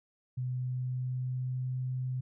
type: tone with pitch glide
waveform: sine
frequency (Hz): 126.4 to 128.09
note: B2 to C3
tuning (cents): +41 to -36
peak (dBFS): -31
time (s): 0.37-2.21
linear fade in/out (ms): 10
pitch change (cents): +23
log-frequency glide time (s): 0.53-1.83
effects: none